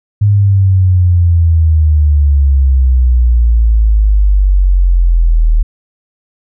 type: exponential sweep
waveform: sine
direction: down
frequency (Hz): 104.1 to 38.89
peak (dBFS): -5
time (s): 0.21-5.63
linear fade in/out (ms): 10
effects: none